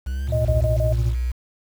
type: linear sweep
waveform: triangle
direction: up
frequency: 63.4 to 80.5 Hz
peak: -21 dBFS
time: 0.06-0.67 s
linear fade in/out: 10 ms
type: tone with tremolo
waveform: triangle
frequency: 116.3 Hz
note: A#2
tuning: 4 cents flat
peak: -16 dBFS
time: 0.27-1.15 s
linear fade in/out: 50 ms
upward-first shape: sine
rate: 14 Hz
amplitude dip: 60%
type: tone bursts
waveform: sine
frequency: 622.3 Hz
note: D#5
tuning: in tune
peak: -22 dBFS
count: 4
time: 0.32-0.927 s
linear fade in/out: 5 ms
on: 130 ms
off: 29 ms
type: tone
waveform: sine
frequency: 61.5 Hz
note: B1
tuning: 7 cents flat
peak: -20 dBFS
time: 0.44-1.32 s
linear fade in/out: 10 ms
effects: 7-bit